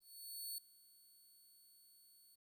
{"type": "tone with ADSR envelope", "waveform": "5% pulse", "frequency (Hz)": 4435, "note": "C#8", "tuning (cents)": 0, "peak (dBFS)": -36, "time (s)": [0, 2.36], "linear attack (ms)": 580, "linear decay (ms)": 4, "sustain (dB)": -22, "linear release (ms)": 17, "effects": ["13-bit"]}